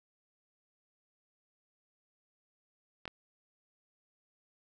clicks, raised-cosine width 0.3 ms, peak -26 / -22 dBFS, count 2, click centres 3.055 / 3.078 s, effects none

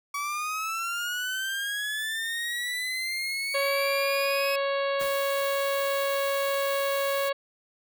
30% pulse linear sweep, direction up, 1134 to 2563 Hz, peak -26 dBFS, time 0.14-4.56 s, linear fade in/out 5 ms
harmonic tone, 554.4 Hz, C#5, in tune, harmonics 1 / 2 / 3 / 4 / 5 / 6 / 7 / 8, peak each -26 / -32 / -36 / -38 / -40 / -42 / -43 / -44 dBFS, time 3.54-7.33 s, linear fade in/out 10 ms
blue noise, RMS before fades -38 dBFS, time 4.99-7.3 s, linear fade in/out 20 ms
pink noise with exponential decay, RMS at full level -35 dBFS, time 5.01-5.14 s, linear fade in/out 1 ms, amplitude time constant 27 ms
effects none

